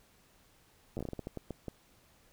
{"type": "slowing click train", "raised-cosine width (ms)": 2, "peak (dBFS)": -25, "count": 13, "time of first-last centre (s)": [0.97, 1.683], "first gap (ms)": 9, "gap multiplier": 1.31, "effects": ["pink hiss -65 dBFS RMS until 2.32 s"]}